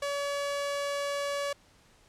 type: tone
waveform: sawtooth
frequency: 568 Hz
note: C#5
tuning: 42 cents sharp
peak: -26 dBFS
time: 0.02-1.53 s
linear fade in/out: 5 ms
effects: pink hiss -61 dBFS RMS until 2.08 s + low-pass 9000 Hz 12 dB/octave